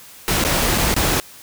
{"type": "noise with dropouts", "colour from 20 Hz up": "pink", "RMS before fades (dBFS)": -18, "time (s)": [0.28, 1.2], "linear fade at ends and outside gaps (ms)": 0, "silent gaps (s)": [[0.439, 0.449], [0.777, 0.781], [0.941, 0.964]], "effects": ["white hiss -42 dBFS RMS until 1.42 s"]}